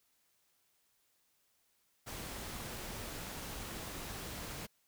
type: noise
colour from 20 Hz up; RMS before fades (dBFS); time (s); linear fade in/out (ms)
pink; -44; 2.06-4.67; 20
effects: white hiss -75 dBFS RMS until 4.87 s